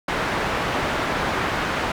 white low-pass noise, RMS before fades -24 dBFS, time 0.08-1.92 s, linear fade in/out 5 ms, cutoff 1600 Hz, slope 12 dB/octave, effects none

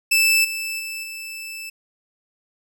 sawtooth tone with level steps, 2637 Hz, E7, in tune, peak -11 / -22 / -25 / -28 dBFS, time 0.11-1.7 s, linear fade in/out 10 ms, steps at 0.44 / 0.79 / 1.03 s, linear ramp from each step 10 ms, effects none

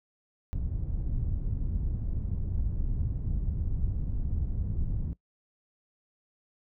pink low-pass noise, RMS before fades -30 dBFS, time 0.53-5.13 s, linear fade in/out 0 ms, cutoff 110 Hz, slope 12 dB/octave, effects noise-tail reverb RT60 0.1 s tail -19 dB re dry

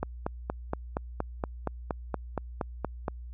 click train, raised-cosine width 1 ms, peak -15 dBFS, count 14, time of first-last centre 0.03-3.082 s, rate 4.26 Hz, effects added 60 Hz sine -39 dBFS peak until 3.33 s

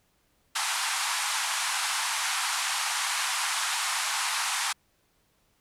pink band-pass noise, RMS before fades -29 dBFS, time 0.55-4.73 s, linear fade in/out 10 ms, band 820 to 11000 Hz, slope 48 dB/octave, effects pink hiss -69 dBFS RMS until 5.6 s

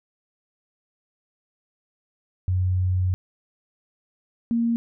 sine tone pair in turn, 91.9 / 232.7 Hz, F#2 / A#3, -11 / -3 cents, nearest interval octave + major third, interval 1608 cents, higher second, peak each -19 dBFS, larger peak neither, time 2.48-3.14 / 4.51-4.76 s, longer first, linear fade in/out 0 ms, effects none

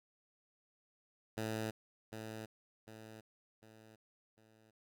10% pulse tone with echo, 110 Hz, A2, in tune, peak -29 dBFS, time 1.37-1.71 s, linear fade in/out 10 ms, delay 750 ms, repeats 4, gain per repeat -7 dB, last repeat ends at 4.71 s, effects none

